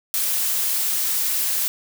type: noise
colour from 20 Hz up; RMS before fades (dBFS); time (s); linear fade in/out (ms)
blue; -22; 0.14-1.68; 0
effects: none